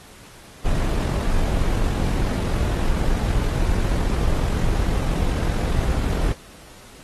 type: noise with amplitude modulation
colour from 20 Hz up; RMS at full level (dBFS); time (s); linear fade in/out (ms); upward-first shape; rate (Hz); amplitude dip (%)
brown; -19; 0.64-6.34; 20; sine; 44.3; 35
effects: pink hiss -46 dBFS RMS until 7.03 s + AAC 32 kbps